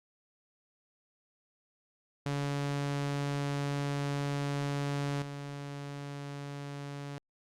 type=tone with level steps; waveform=sawtooth; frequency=142.2 Hz; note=C#3; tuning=45 cents sharp; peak=-27 / -35 dBFS; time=2.26-7.18 s; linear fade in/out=0 ms; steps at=5.22 s; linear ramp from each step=2 ms; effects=low-pass 8000 Hz 12 dB/octave + Opus 48 kbps

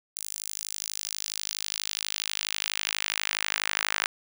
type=tone with high-pass filter sweep; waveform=sawtooth; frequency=52.2 Hz; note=G#1; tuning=10 cents sharp; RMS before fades=-32 dBFS; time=0.16-4.06 s; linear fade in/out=0 ms; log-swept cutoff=7900 to 1600 Hz; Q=1.3; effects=none

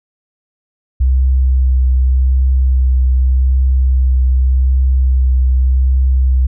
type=tone with vibrato; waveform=sine; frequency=64.5 Hz; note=C2; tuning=24 cents flat; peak=-8 dBFS; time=1-6.47 s; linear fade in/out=10 ms; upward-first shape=triangle; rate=0.85 Hz; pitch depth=19 cents each way; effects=none

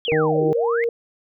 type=exponential two-way sweep; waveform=sine; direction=down then up; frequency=3426 to 311.6 to 2194 Hz; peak=-24 dBFS; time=0.05-0.84 s; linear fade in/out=0 ms; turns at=0.46 s
type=tone with pitch glide; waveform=sine; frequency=470 to 467 Hz; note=A#4 to A#4; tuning=+14 to +3 cents; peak=-18 dBFS; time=0.08-0.89 s; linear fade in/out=2 ms; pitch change=-11 cents; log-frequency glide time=0.26-0.66 s
type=harmonic tone; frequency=155.56 Hz; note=D#3; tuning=in tune; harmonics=1 / 2 / 3 / 4 / 5; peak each=-24 / -25 / -34 / -32 / -29 dBFS; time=0.12-0.53 s; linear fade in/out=0 ms
effects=none

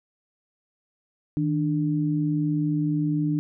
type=tone pair together; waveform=sine; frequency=156.8 / 296 Hz; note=D#3 / D4; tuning=+14 / +14 cents; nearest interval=major seventh; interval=1100 cents; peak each=-24 dBFS; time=1.37-3.39 s; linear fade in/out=0 ms; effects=none

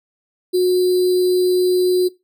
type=tone with sample-and-hold; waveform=sine; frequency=363.6 Hz; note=F#4; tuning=30 cents flat; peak=-12 dBFS; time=0.53-2.09 s; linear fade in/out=20 ms; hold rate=4410 Hz; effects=noise-tail reverb RT60 0.2 s tail -18 dB re dry

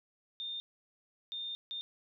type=tone bursts at uneven times; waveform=sine; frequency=3629 Hz; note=A#7; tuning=47 cents flat; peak=-37 dBFS; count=3; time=0.4-0.6 / 1.32-1.55 / 1.71-1.81 s; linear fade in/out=0 ms; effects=none

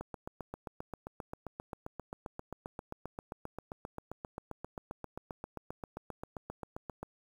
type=click train; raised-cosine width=1 ms; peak=-26 dBFS; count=54; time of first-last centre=0.01-7.03 s; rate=7.55 Hz; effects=9-bit

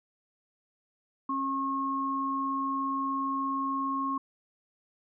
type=tone pair together; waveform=sine; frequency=271.7 / 1085 Hz; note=C#4 / C#6; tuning=-35 / -37 cents; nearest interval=2 octaves; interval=2398 cents; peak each=-33 / -29 dBFS; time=1.29-4.18 s; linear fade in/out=5 ms; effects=none

